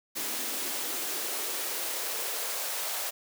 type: noise with high-pass filter sweep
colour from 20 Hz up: white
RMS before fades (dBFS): -33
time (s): 0.15-3.11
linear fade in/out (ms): 20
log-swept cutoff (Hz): 250 to 620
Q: 2
effects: none